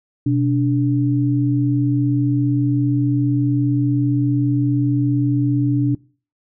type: tone pair together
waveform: sine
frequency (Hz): 125.42 / 290.3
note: B2 / D4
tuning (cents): +27 / -20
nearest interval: octave + minor third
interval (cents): 1453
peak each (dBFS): -17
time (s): 0.26-5.95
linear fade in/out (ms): 5
effects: noise-tail reverb RT60 0.4 s tail -23 dB re dry